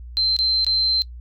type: tone with dropouts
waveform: sine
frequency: 4111 Hz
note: C8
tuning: 31 cents flat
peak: -17 dBFS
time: 0.17-1.02 s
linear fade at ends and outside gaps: 0 ms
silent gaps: 0.365-0.389 / 0.646-0.666 s
effects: noise-tail reverb RT60 0.1 s tail -22 dB re dry + added 60 Hz sine -34 dBFS peak until 1.2 s